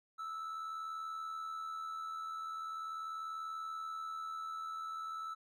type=tone with amplitude modulation; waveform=triangle; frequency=1313 Hz; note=E6; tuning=7 cents flat; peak=-36 dBFS; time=0.18-5.35 s; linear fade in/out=20 ms; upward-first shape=sine; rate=80.4 Hz; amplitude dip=45%; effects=none